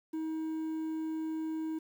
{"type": "tone with quantisation", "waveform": "triangle", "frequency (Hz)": 317.5, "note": "D#4", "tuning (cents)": 35, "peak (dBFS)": -31, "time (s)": [0.13, 1.79], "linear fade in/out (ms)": 10, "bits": 10, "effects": []}